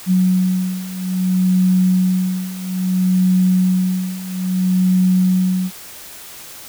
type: beating tone pair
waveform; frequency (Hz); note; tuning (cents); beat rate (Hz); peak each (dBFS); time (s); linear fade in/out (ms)
sine; 184.1 / 184.7; F#3 / F#3; -8 / -3; 0.6; -18 / -15; 0.06-5.71; 50
effects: white hiss -36 dBFS RMS until 6.68 s